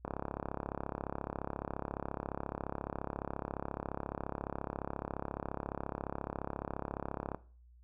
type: click train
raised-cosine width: 1 ms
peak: -23 dBFS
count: 252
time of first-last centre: 0.05-7.347 s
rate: 34.4 Hz
effects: noise-tail reverb RT60 0.4 s tail -17 dB re dry + added 60 Hz sine -57 dBFS peak until 7.83 s